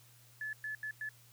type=tone bursts at uneven times; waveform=sine; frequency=1725 Hz; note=A6; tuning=35 cents flat; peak=-37 dBFS; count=4; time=0.41-0.53 / 0.64-0.75 / 0.83-0.91 / 1.01-1.09 s; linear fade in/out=2 ms; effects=added 119 Hz sine -62 dBFS peak until 1.32 s + white hiss -63 dBFS RMS until 1.32 s